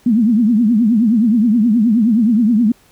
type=tone with vibrato; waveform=sine; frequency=225.2 Hz; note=A3; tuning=40 cents sharp; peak=-9 dBFS; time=0.06-2.72 s; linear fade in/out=5 ms; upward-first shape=triangle; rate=9.5 Hz; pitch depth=210 cents each way; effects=pink hiss -51 dBFS RMS until 2.91 s